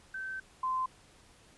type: tone pair in turn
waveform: sine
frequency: 1544 / 1034.1 Hz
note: G6 / C6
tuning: -27 / -21 cents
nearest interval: perfect fifth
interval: 694 cents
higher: first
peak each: -36 / -29 dBFS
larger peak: second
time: 0.14-0.4 / 0.63-0.86 s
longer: first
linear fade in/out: 5 ms
effects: pink hiss -60 dBFS RMS until 1.57 s + resampled to 24000 Hz

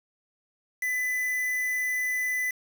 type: tone with quantisation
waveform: triangle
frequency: 2002 Hz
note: B6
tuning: 23 cents sharp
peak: -24 dBFS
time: 0.82-2.51 s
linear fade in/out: 5 ms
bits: 6
effects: none

